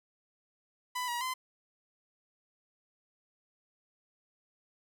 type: tone with pitch steps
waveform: sawtooth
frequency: 997 / 958 / 1028 Hz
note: B5 / A#5 / C6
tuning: +16 / +47 / -31 cents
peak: -29 dBFS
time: 0.95-1.34 s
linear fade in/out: 10 ms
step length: 130 ms
effects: none